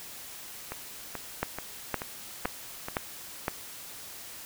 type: two click trains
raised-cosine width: 0.5 ms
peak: -12 / -19 dBFS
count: 5 / 6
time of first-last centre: 1.43-3.481 / 0.72-2.885 s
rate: 1.95 / 2.31 Hz
effects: white hiss -44 dBFS RMS until 4.45 s